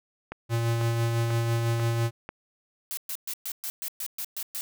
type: click train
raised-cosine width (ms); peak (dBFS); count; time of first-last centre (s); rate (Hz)
0.5; -20; 5; 0.32-2.29; 2.03
type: tone with tremolo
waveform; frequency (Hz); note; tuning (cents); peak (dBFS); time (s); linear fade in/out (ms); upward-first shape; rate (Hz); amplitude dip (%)
square; 116.1; A#2; -7; -23; 0.49-2.11; 50; sine; 6; 30
type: noise bursts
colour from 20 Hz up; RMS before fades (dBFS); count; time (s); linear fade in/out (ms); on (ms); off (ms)
blue; -33; 10; 2.91-4.61; 0; 62; 120
effects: none